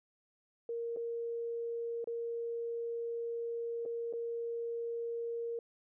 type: tone with dropouts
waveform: sine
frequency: 466.2 Hz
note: A#4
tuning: in tune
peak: -35 dBFS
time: 0.69-5.59 s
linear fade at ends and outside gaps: 2 ms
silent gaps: 0.963-0.97 / 2.043-2.073 / 3.853-3.859 / 4.127-4.135 s
effects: none